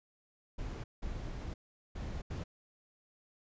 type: noise bursts at uneven times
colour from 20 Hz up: brown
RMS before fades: -40 dBFS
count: 4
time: 0.58-0.84 / 1.02-1.54 / 1.95-2.22 / 2.3-2.44 s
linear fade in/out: 10 ms
effects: resampled to 16000 Hz